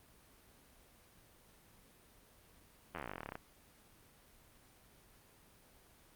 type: slowing click train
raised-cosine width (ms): 0.5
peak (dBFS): -27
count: 21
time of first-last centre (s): 2.95-3.355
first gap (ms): 11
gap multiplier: 1.06
effects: pink hiss -64 dBFS RMS until 6.15 s + Opus 32 kbps